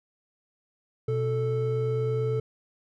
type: tone pair together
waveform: triangle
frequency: 123.47 / 439.4 Hz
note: B2 / A4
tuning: 0 / -2 cents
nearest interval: octave + minor seventh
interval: 2198 cents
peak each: -25 dBFS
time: 1.08-2.4 s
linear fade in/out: 5 ms
effects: none